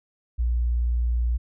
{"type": "tone", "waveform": "sine", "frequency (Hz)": 59.4, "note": "A#1", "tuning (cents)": 33, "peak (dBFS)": -20, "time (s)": [0.38, 1.38], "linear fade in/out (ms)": 20, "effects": []}